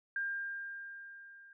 sine tone with level ramp, 1600 Hz, G6, 35 cents sharp, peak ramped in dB -32 to -54 dBFS, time 0.16-1.53 s, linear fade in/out 2 ms, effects none

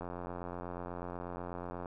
click train, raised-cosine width 1 ms, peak -27 dBFS, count 164, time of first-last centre 0.01-1.858 s, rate 88.2 Hz, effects none

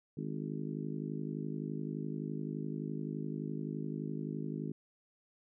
harmonic tone with a mistuned harmonic, 51.7 Hz, G#1, 7 cents flat, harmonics 3 / 4 / 5 / 6 / 7 / 8, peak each -40 / -42 / -42 / -45 / -47 / -50 dBFS, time 0.17-4.72 s, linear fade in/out 5 ms, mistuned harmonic 8, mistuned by +35 cents, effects none

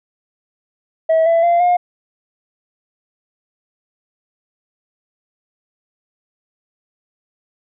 sine tone with pitch steps, 646 / 667.2 / 689.2 / 711.8 Hz, E5 / E5 / F5 / F5, -35 / +21 / -23 / +33 cents, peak -8 dBFS, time 1.09-1.77 s, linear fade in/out 10 ms, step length 170 ms, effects tanh soft clip ceiling -9 dBFS

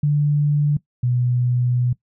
sine tone pair in turn, 146.83 / 123.47 Hz, D3 / B2, 0 / 0 cents, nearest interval minor third, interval 300 cents, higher first, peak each -14 / -16 dBFS, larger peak first, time 0.03-0.77 / 1.03-1.93 s, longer second, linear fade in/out 5 ms, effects noise-tail reverb RT60 0.1 s tail -19 dB re dry

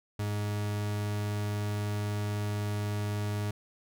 40% pulse tone, 103.83 Hz, G#2, in tune, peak -29 dBFS, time 0.19-3.51 s, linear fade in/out 5 ms, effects none

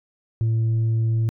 sine tone, 112.8 Hz, A2, 44 cents sharp, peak -15 dBFS, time 0.41-1.29 s, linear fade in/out 0 ms, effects tanh soft clip ceiling -17 dBFS

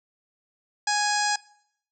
harmonic tone, 830.6 Hz, G#5, in tune, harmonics 1 / 2 / 3 / 4 / 5 / 6 / 7 / 8 / 9 / 10, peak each -25 / -27 / -36 / -39 / -35 / -29 / -36 / -36 / -33 / -42 dBFS, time 0.87-1.36 s, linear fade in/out 5 ms, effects noise-tail reverb RT60 0.7 s tail -22 dB re dry

